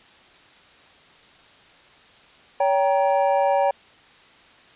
triangle chord, G diminished, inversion second, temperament just, 564.5 / 784 / 940.8 Hz, Db5 / G5 / Bb5, +31 / 0 / +16 cents, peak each -18 / -19 / -23 dBFS, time 2.6-3.71 s, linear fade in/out 5 ms, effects white hiss -51 dBFS RMS until 4.75 s + resampled to 8000 Hz

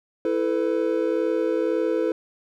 triangle chord, E suspended fourth, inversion none, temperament equal with one note detuned, 329.6 / 440 / 501.9 Hz, E4 / A4 / B4, 0 / 0 / +28 cents, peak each -23 dBFS, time 0.25-2.12 s, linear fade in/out 2 ms, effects none

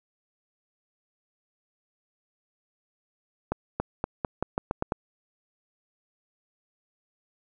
accelerating click train, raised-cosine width 1 ms, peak -12 dBFS, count 9, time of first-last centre 3.52-4.922 s, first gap 280 ms, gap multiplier 0.86, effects none

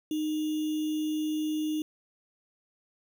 sine tone with sample-and-hold, 308 Hz, D#4, 17 cents flat, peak -27 dBFS, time 0.11-1.82 s, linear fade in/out 2 ms, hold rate 3150 Hz, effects none

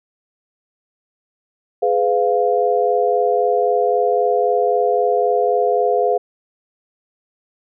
sine chord, F diminished, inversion first, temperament just, 419.1 / 502.9 / 698.5 Hz, Ab4 / Cb5 / F5, +16 / +31 / 0 cents, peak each -18 dBFS, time 1.82-6.18 s, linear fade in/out 10 ms, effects none

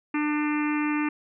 harmonic tone, 298.9 Hz, D4, 31 cents sharp, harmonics 1 / 3 / 4 / 5 / 6 / 7 / 8 / 9, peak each -24 / -35 / -35 / -39 / -37 / -37 / -37 / -39 dBFS, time 0.14-1.09 s, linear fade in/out 5 ms, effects none

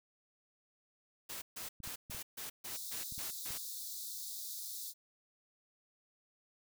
white noise bursts, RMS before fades -44 dBFS, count 9, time 1.29-3.58 s, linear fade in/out 10 ms, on 130 ms, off 140 ms
clicks, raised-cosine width 5 ms, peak -39 dBFS, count 7, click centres 1.803 / 1.875 / 2.099 / 2.148 / 3.123 / 3.18 / 3.506 s
white high-pass noise, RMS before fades -44 dBFS, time 2.69-4.94 s, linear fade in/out 50 ms, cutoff 3600 Hz, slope 96 dB/octave
effects none

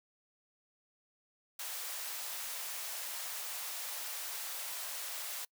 white high-pass noise, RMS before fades -41 dBFS, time 1.59-5.45 s, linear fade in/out 5 ms, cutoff 550 Hz, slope 24 dB/octave, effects noise-tail reverb RT60 0.1 s tail -26 dB re dry

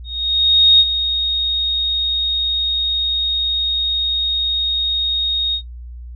sine tone with ADSR envelope, 3729 Hz, A#7, in tune, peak -5 dBFS, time 0.04-5.62 s, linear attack 760 ms, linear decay 43 ms, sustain -10 dB, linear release 79 ms, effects noise-tail reverb RT60 0.1 s tail -20 dB re dry + added 60 Hz sine -30 dBFS peak until 6.15 s

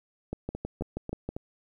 two click trains, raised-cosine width 2 ms, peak -21 / -19 dBFS, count 4 / 7, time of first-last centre 0.55-1.365 / 0.33-1.29 s, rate 3.68 / 6.25 Hz, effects 10-bit

